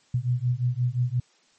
sine beating tone pair, 120.8 / 126.5 Hz, B2 / B2, -38 / +42 cents, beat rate 5.7 Hz, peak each -25 dBFS, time 0.14-1.2 s, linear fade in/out 5 ms, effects white hiss -62 dBFS RMS until 1.58 s + MP3 32 kbps

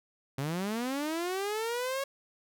sawtooth linear sweep, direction up, 130 to 554.4 Hz, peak -27 dBFS, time 0.38-2.04 s, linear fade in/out 5 ms, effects none

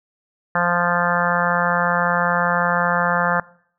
harmonic tone, 174.6 Hz, F3, in tune, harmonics 1 / 3 / 4 / 5 / 6 / 7 / 8 / 9 / 10, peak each -25 / -25 / -25 / -25 / -25 / -25 / -25 / -25 / -25 dBFS, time 0.55-3.4 s, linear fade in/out 2 ms, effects noise-tail reverb RT60 0.6 s tail -22 dB re dry

